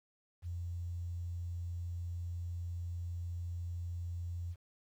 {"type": "tone with quantisation", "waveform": "sine", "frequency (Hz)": 86.8, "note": "F2", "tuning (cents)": -10, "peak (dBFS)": -37, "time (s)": [0.42, 4.56], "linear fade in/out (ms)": 50, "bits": 11, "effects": []}